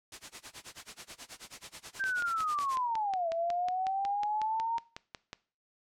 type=noise with tremolo; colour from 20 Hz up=white; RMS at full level=-42 dBFS; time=0.12-2.76 s; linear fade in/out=2 ms; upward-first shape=sine; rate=9.3 Hz; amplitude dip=100%
type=linear two-way sweep; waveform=sine; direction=down then up; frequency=1591 to 654 to 932 Hz; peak=-29 dBFS; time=1.99-4.79 s; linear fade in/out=20 ms; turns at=3.29 s
type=click train; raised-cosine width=0.2 ms; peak=-23 dBFS; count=19; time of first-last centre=2.04-5.331 s; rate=5.47 Hz
effects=noise-tail reverb RT60 0.4 s tail -20 dB re dry + low-pass 8000 Hz 12 dB/octave